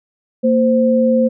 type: tone pair together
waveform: sine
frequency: 230.4 / 520 Hz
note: A#3 / C5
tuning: -20 / -11 cents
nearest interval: octave + major second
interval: 1409 cents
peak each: -13 dBFS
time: 0.43-1.29 s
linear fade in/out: 20 ms
effects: none